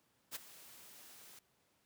white noise with ADSR envelope, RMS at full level -41 dBFS, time 0.31-1.39 s, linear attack 45 ms, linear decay 17 ms, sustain -16 dB, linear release 3 ms, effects pink hiss -75 dBFS RMS until 1.85 s + high-pass 100 Hz 12 dB/octave

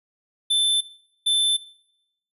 square tone pair in turn, 3534 / 3534 Hz, A7 / A7, +7 / +7 cents, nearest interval unison, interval 0 cents, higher neither, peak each -18 dBFS, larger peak neither, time 0.5-0.81 / 1.26-1.57 s, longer neither, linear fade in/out 10 ms, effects noise-tail reverb RT60 0.8 s tail -21 dB re dry + resampled to 32000 Hz

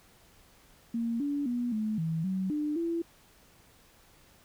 sine tone with pitch steps, 231.8 / 286.6 / 242.3 / 215.7 / 161.9 / 188.7 / 298.9 / 335.9 Hz, A#3 / D4 / B3 / A3 / E3 / F#3 / D4 / E4, -10 / -42 / -33 / -34 / -31 / +34 / +31 / +33 cents, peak -28 dBFS, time 0.94-3.02 s, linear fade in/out 5 ms, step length 260 ms, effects pink hiss -60 dBFS RMS until 4.44 s

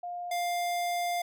sine / square tone pair in turn, 706 / 701.1 Hz, F5 / F5, +19 / +7 cents, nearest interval unison, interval 12 cents, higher first, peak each -34 / -29 dBFS, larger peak second, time 0.03-0.31 / 0.31-1.22 s, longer second, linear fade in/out 5 ms, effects none

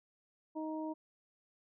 harmonic tone, 313.2 Hz, D#4, 11 cents sharp, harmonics 1 / 2 / 3, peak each -38 / -44 / -45 dBFS, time 0.55-0.94 s, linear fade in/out 20 ms, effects none

